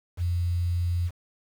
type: tone with quantisation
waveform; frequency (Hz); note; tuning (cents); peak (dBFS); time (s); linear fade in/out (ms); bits
sine; 87.31; F2; 0; -23; 0.17-1.11; 50; 8
effects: none